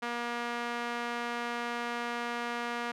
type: tone with band-pass filter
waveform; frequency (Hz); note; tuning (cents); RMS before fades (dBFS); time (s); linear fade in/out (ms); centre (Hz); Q
sawtooth; 238.1; A#3; +37; -35; 0.02-2.92; 10; 1500; 0.85
effects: none